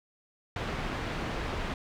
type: low-pass noise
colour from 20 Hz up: pink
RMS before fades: -34 dBFS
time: 0.56-1.74 s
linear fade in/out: 2 ms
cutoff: 2800 Hz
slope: 12 dB/octave
effects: none